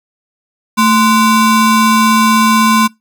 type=ring-modulated tone; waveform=square; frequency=629 Hz; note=D#5; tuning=19 cents sharp; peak=-5 dBFS; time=0.77-2.88 s; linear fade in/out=20 ms; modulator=408 Hz; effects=noise-tail reverb RT60 0.2 s tail -24 dB re dry